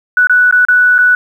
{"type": "tone with dropouts", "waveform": "sine", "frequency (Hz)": 1480, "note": "F#6", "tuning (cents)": 0, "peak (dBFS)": -5, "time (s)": [0.17, 1.15], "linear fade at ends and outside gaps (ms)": 2, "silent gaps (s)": [[0.271, 0.296], [0.511, 0.525], [0.651, 0.685], [0.982, 0.987]], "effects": ["7-bit"]}